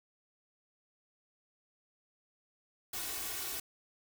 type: noise with comb filter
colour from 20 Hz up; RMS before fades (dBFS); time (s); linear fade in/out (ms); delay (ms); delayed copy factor
white; -39; 2.93-3.6; 5; 2.7; +0.95
effects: none